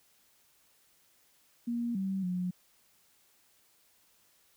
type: tone with pitch steps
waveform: sine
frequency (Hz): 236.7 / 192.2 / 180.5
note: A#3 / G3 / F#3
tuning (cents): +27 / -34 / -43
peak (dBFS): -30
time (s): 1.67-2.51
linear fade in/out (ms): 10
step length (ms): 280
effects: white hiss -67 dBFS RMS until 4.56 s